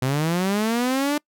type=linear sweep; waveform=sawtooth; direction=up; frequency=125 to 299 Hz; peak=-16 dBFS; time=0.02-1.18 s; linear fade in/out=5 ms; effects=noise-tail reverb RT60 0.1 s tail -26 dB re dry